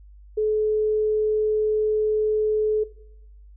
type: tone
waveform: sine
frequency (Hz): 428.9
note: A4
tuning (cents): -44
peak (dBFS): -19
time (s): 0.37-2.84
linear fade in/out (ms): 10
effects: noise-tail reverb RT60 0.8 s tail -18 dB re dry + added 50 Hz sine -44 dBFS peak until 3.56 s